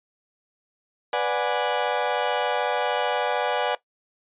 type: chord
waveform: 35% pulse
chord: G# half-diminished seventh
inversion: first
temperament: equal with one note detuned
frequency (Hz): 493.9 / 587.3 / 734.5 / 830.6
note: B4 / D5 / F#5 / G#5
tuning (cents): 0 / 0 / -13 / 0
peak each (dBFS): -26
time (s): 1.13-3.75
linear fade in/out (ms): 2
effects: noise-tail reverb RT60 0.1 s tail -17 dB re dry + resampled to 8000 Hz